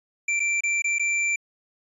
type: tone with dropouts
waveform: square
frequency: 2350 Hz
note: D7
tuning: 1 cent sharp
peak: -22 dBFS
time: 0.28-1.36 s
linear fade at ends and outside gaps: 5 ms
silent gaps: 0.396-0.401 / 0.607-0.635 / 0.821-0.842 / 0.985-0.995 s
effects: resampled to 24000 Hz